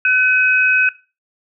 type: tone pair together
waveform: sine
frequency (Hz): 1510 / 2538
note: F#6 / D#7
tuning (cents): +35 / +34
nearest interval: major sixth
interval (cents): 899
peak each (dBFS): -14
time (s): 0.05-0.89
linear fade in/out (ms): 2
effects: noise-tail reverb RT60 0.3 s tail -18 dB re dry